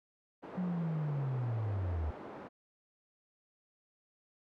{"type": "band-pass noise", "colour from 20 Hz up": "pink", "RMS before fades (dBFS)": -47, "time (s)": [0.42, 2.49], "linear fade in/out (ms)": 20, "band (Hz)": [240, 960], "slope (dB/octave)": 12}
{"type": "linear sweep", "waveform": "sine", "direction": "down", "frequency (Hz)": [185.1, 73], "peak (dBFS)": -32, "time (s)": [0.57, 2.11], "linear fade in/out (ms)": 10}
{"effects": []}